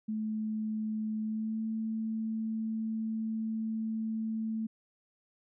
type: tone with pitch glide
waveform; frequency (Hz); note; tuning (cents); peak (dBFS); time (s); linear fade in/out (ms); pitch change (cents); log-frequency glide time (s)
sine; 216.7 to 221.3; A3 to A3; -26 to +10; -31; 0.08-4.67; 10; +36; 1.22-1.63
effects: none